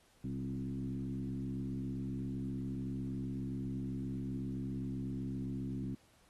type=tone with frequency modulation; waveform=sine; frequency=193 Hz; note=G3; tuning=27 cents flat; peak=-36 dBFS; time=0.24-5.95 s; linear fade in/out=5 ms; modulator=67.7 Hz; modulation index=1.5; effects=pink hiss -68 dBFS RMS until 6.29 s + AAC 32 kbps